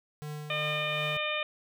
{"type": "tone with tremolo", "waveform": "square", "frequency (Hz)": 150, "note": "D3", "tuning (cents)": 37, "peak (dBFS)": -36, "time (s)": [0.22, 1.17], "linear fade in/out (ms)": 0, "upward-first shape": "triangle", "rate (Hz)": 2.7, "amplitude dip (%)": 45}
{"type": "harmonic tone", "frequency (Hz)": 606, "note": "D#5", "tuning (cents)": -46, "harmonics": [1, 2, 3, 4, 5, 6], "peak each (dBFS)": [-35, -37, -39, -33, -38, -38], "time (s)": [0.5, 1.43], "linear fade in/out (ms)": 2}
{"effects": []}